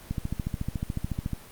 click train, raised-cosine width 5 ms, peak -16 dBFS, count 18, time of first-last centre 0.11-1.333 s, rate 13.9 Hz, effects pink hiss -48 dBFS RMS until 1.51 s + Opus 24 kbps

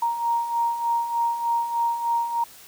sine beating tone pair, 932.3 / 935.6 Hz, A#5 / A#5, 0 / +6 cents, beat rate 3.3 Hz, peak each -29 / -22 dBFS, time 0.02-2.44 s, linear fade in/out 5 ms, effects white hiss -47 dBFS RMS until 2.67 s

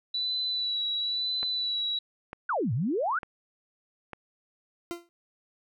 sine tone with vibrato, 3951 Hz, B7, in tune, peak -27 dBFS, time 0.14-1.99 s, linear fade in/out 5 ms, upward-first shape sine, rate 1 Hz, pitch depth 28 cents each way
click train, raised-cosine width 0.5 ms, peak -23 dBFS, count 4, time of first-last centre 1.43-4.133 s, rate 1.11 Hz
sine exponential two-way sweep, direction down then up, 1568 to 104.4 to 1568 Hz, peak -25 dBFS, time 2.49-3.19 s, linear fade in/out 5 ms, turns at 2.73 s
40% pulse tone with exponential decay, 343.7 Hz, F4, 28 cents flat, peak -28 dBFS, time 4.91-5.09 s, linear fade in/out 0 ms, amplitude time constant 37 ms
effects none

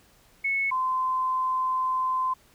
sine tone pair in turn, 2200 / 1032 Hz, C#7 / C6, -14 / -24 cents, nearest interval octave + minor second, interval 1310 cents, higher first, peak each -23 dBFS, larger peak neither, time 0.44-0.71 / 0.71-2.34 s, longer second, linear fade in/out 10 ms, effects pink hiss -59 dBFS RMS until 2.54 s

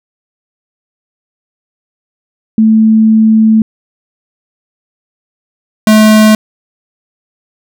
sine / square tone pair in turn, 220 / 215.8 Hz, A3 / A3, 0 / -33 cents, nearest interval unison, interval 33 cents, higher first, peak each -3 dBFS, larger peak neither, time 2.58-3.62 / 5.87-6.35 s, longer first, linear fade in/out 2 ms, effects none

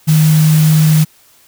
sine tone in noise, 155.56 Hz, D#3, in tune, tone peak -6 dBFS, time 0.07-1.05 s, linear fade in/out 20 ms, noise white, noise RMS -22 dBFS, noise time 0.07-1.05 s, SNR +13 dB, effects white hiss -48 dBFS RMS until 1.47 s

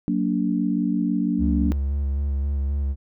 sine chord, Gb augmented, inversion none, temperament just, 185 / 231.2 / 289.1 Hz, Gb3 / Bb3 / D4, 0 / -14 / -27 cents, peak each -24 dBFS, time 0.08-1.72 s, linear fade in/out 0 ms
triangle tone with vibrato, 70 Hz, C#2, 18 cents sharp, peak -19 dBFS, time 1.38-2.96 s, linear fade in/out 50 ms, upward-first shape square, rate 3.8 Hz, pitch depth 25 cents each way
effects none

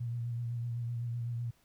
sine tone with vibrato, 118.6 Hz, A#2, 30 cents sharp, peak -33 dBFS, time 0-1.51 s, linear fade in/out 10 ms, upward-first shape sine, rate 7.9 Hz, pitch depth 31 cents each way, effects pink hiss -69 dBFS RMS until 1.64 s

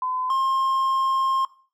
sine / triangle tone pair in turn, 1018 / 1064.5 Hz, C6 / C6, -48 / +30 cents, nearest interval minor second, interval 78 cents, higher second, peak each -23 / -17 dBFS, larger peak second, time 0.02-0.3 / 0.3-1.45 s, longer second, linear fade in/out 2 ms, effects noise-tail reverb RT60 0.4 s tail -19 dB re dry

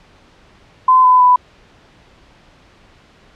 sine tone with pitch steps, 1024 / 1007 / 995 Hz, C6 / B5 / B5, -38 / +33 / +13 cents, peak -6 dBFS, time 0.88-1.36 s, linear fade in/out 5 ms, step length 160 ms, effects pink hiss -48 dBFS RMS until 3.35 s + low-pass 4000 Hz 12 dB/octave

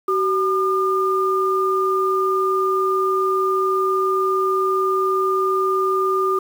sine tone pair together, 380.3 / 1207.4 Hz, F#4 / D6, +48 / +48 cents, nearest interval octave + minor sixth, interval 2000 cents, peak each -19 dBFS, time 0.08-6.39 s, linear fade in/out 5 ms, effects 7-bit

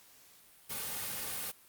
white noise with comb filter, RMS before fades -38 dBFS, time 0.69-1.52 s, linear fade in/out 20 ms, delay 3 ms, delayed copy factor -0.5, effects white hiss -60 dBFS RMS until 1.68 s + Opus 48 kbps

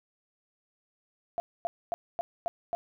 sine tone bursts, 685 Hz, F5, 34 cents flat, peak -27 dBFS, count 6, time 1.38-2.75 s, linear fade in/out 0 ms, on 20 ms, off 250 ms, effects none

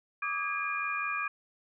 sine tone cluster, 1159 / 1244 / 1639 / 2420 Hz, D6 / D#6 / G#6 / D#7, -23 / -1 / -23 / -49 cents, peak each -35 / -39 / -36 / -34 dBFS, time 0.22-1.28 s, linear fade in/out 5 ms, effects none

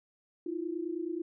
sine tone pair together, 319.8 / 349.2 Hz, D#4 / F4, +48 / 0 cents, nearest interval major second, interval 152 cents, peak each -36 / -35 dBFS, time 0.46-1.22 s, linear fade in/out 5 ms, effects none

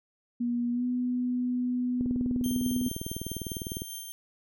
sine tone with pitch glide, 240 to 248 Hz, B3 to B3, -49 to +7 cents, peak -26 dBFS, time 0.4-2.89 s, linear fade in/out 10 ms, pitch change +56 cents, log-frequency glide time 0.72-0.84 s
click train, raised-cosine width 3 ms, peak -22 dBFS, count 37, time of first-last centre 2.01-3.819 s, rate 19.9 Hz
5% pulse tone with tremolo, 3164 Hz, G7, 15 cents sharp, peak -28 dBFS, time 2.44-4.12 s, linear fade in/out 0 ms, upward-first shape sine, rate 4.8 Hz, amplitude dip 35%
effects none

